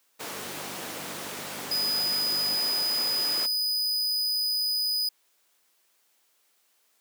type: noise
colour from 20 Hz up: pink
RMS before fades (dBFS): -35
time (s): 0.19-3.47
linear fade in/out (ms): 20
type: click train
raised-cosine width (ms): 5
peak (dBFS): -26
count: 111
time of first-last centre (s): 0.33-2.57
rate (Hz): 49.1
type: tone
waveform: 45% pulse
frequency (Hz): 4978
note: D#8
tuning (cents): 0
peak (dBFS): -24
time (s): 1.71-5.09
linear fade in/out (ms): 5
effects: white hiss -68 dBFS RMS until 7 s + high-pass 300 Hz 12 dB/octave